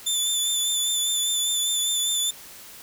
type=tone with vibrato; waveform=20% pulse; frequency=3520 Hz; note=A7; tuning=in tune; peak=-16 dBFS; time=0.06-2.31 s; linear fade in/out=10 ms; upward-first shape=sine; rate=5 Hz; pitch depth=28 cents each way; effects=white hiss -44 dBFS RMS until 2.82 s

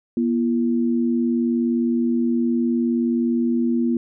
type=tone pair together; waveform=sine; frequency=239.7 / 339 Hz; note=A#3 / E4; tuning=+48 / +49 cents; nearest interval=tritone; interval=601 cents; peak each=-18 / -24 dBFS; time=0.17-3.97 s; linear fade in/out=2 ms; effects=none

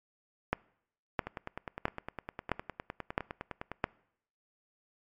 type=two click trains; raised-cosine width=0.5 ms; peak=-22 / -12 dBFS; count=25 / 6; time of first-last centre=1.27-3.716 / 0.53-3.841 s; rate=9.81 / 1.51 Hz; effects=noise-tail reverb RT60 0.7 s tail -24 dB re dry + MP3 64 kbps

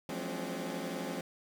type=tone cluster; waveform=20% pulse; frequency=171.5 / 183.3 / 212.7 / 261.7 / 284.6 Hz; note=F3 / F#3 / G#3 / C4 / C#4; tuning=-31 / -16 / +42 / 0 / +46 cents; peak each=-38 / -39 / -38 / -36 / -39 dBFS; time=0.09-1.21 s; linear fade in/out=2 ms; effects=none

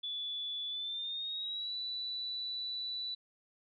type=tone with pitch glide; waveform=sine; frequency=3450 to 3963 Hz; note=A7 to B7; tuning=-35 to +5 cents; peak=-36 dBFS; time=0.03-3.15 s; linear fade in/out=10 ms; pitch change=+240 cents; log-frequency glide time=0.67-1.75 s; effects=none

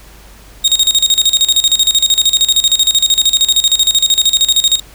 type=tone with tremolo; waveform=30% pulse; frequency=3729 Hz; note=A#7; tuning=in tune; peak=-4 dBFS; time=0.64-4.8 s; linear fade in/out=10 ms; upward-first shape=square; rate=13 Hz; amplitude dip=80%; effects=added 50 Hz sine -38 dBFS peak until 4.94 s + pink hiss -41 dBFS RMS until 4.94 s

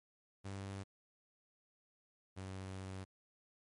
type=tone pair in turn; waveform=sawtooth; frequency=98 / 94.99 Hz; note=G2 / F#2; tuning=0 / +46 cents; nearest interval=minor second; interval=54 cents; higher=first; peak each=-39 / -40 dBFS; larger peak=first; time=0.44-0.84 / 2.36-3.05 s; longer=second; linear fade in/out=20 ms; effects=MP3 48 kbps

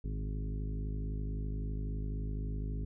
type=harmonic tone with a mistuned harmonic; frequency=51.91 Hz; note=G#1; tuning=in tune; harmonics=1 / 2 / 3 / 4 / 5 / 6 / 7 / 8; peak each=-35 / -42 / -43 / -50 / -47 / -55 / -57 / -53 dBFS; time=0.04-2.85 s; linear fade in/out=5 ms; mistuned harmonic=2; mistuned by=+57 cents; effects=none

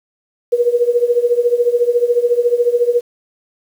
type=tone with tremolo; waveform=sine; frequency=480.8 Hz; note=B4; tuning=46 cents flat; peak=-7 dBFS; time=0.52-3.01 s; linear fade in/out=10 ms; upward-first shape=triangle; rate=14 Hz; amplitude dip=90%; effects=7-bit

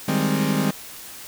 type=chord; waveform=40% pulse; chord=Ab major seventh; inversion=second; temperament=equal; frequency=155.56 / 196 / 207.7 / 261.6 Hz; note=Eb3 / G3 / Ab3 / C4; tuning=0 / 0 / 0 / 0 cents; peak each=-24 dBFS; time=0.08-0.71 s; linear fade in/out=5 ms; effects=white hiss -39 dBFS RMS until 1.27 s

